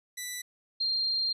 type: tone pair in turn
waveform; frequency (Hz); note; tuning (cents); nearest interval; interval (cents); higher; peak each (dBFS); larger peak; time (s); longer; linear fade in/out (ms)
10% pulse / sine; 1978 / 4191; B6 / C8; +2 / +2; octave + minor second; 1300; second; -26; neither; 0.17-0.42 / 0.8-1.33; second; 10
effects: resampled to 32000 Hz